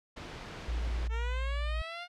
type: noise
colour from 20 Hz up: pink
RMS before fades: -43 dBFS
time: 0.16-1.08 s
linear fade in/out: 10 ms
type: tone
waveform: sine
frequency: 57.6 Hz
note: A#1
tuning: 20 cents flat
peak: -30 dBFS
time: 0.68-1.82 s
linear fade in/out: 5 ms
type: linear sweep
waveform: 10% pulse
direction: up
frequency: 440 to 715 Hz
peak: -30 dBFS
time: 1.09-2.08 s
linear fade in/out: 50 ms
effects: low-pass 4000 Hz 12 dB/octave